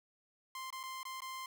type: tone with dropouts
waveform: sawtooth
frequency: 1046.5 Hz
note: C6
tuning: in tune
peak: -38 dBFS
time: 0.55-1.46 s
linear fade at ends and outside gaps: 2 ms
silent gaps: 0.704-0.726 / 0.831-0.836 / 1.031-1.052 / 1.205-1.219 s
effects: none